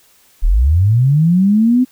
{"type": "linear sweep", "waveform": "sine", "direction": "up", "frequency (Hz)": [30.87, 258.7], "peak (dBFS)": -8, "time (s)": [0.42, 1.85], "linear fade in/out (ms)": 20, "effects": ["white hiss -51 dBFS RMS until 1.91 s"]}